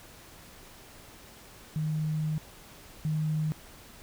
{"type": "tone pair in turn", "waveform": "sine", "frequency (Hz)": [154.9, 154.9], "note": ["D#3", "D#3"], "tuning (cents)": [-7, -7], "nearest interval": "unison", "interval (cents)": 0, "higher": "neither", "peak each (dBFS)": [-27, -26], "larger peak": "second", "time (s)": [[1.76, 2.38], [3.05, 3.52]], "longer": "first", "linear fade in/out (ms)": 0, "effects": ["pink hiss -51 dBFS RMS until 4.02 s"]}